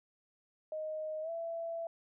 sine tone with pitch glide, 622.3 to 667 Hz, D#5 to E5, 0 to +20 cents, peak -36 dBFS, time 0.72-1.87 s, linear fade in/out 2 ms, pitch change +120 cents, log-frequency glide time 1.22-1.3 s, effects none

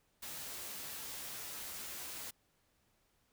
white noise with comb filter, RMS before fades -45 dBFS, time 0.22-2.31 s, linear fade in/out 10 ms, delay 14 ms, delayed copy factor +0.5, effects pink hiss -75 dBFS RMS until 3.32 s

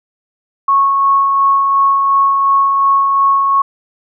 sine tone with tremolo, 1101 Hz, C#6, 12 cents flat, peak -7 dBFS, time 0.68-3.62 s, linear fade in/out 5 ms, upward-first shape sine, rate 2.8 Hz, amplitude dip 30%, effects none

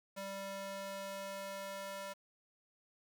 square tone with high-pass filter sweep, 196 Hz, G3, in tune, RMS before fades -44 dBFS, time 0.16-2.14 s, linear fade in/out 20 ms, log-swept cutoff 420 to 640 Hz, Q 1.2, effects 10-bit

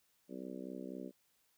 harmonic tone, 64 Hz, C2, 38 cents flat, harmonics 3 / 4 / 5 / 6 / 7 / 8 / 9, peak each -49 / -47 / -49 / -51 / -54 / -56 / -54 dBFS, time 0.28-1.12 s, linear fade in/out 50 ms, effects white hiss -75 dBFS RMS until 1.57 s

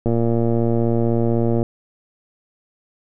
click train, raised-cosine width 2 ms, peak -7 dBFS, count 183, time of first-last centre 0.06-1.629 s, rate 116 Hz, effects none

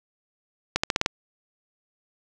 accelerating click train, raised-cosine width 0.2 ms, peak -4 dBFS, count 6, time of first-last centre 0.76-1.061 s, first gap 75 ms, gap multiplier 0.89, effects none

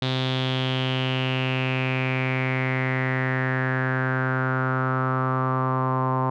sawtooth tone with low-pass filter sweep, 130 Hz, C3, 11 cents flat, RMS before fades -24 dBFS, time 0.02-6.3 s, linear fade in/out 2 ms, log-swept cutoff 3700 to 1000 Hz, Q 6, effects none

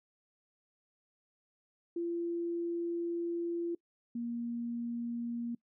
sine tone pair in turn, 341.4 / 236.1 Hz, F4 / A#3, -39 / +22 cents, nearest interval tritone, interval 639 cents, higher first, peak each -32 / -34 dBFS, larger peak first, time 1.96-3.75 / 4.15-5.55 s, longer first, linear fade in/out 5 ms, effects noise-tail reverb RT60 0.1 s tail -23 dB re dry

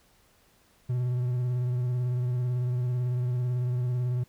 triangle tone with vibrato, 124 Hz, B2, 7 cents sharp, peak -23 dBFS, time 0.89-4.24 s, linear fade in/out 10 ms, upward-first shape sine, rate 18 Hz, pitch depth 32 cents each way, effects pink hiss -63 dBFS RMS until 4.28 s

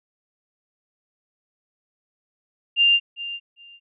sine tone with echo, 2794 Hz, F7, in tune, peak -13 dBFS, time 2.76-3 s, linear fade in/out 50 ms, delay 400 ms, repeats 2, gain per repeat -15 dB, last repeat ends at 3.8 s, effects none

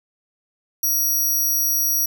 10% pulse tone, 5750 Hz, F8, 50 cents sharp, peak -12 dBFS, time 0.83-2.06 s, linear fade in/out 5 ms, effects none

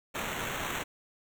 white noise with sample-and-hold, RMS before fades -35 dBFS, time 0.14-0.84 s, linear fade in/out 20 ms, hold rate 4900 Hz, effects none

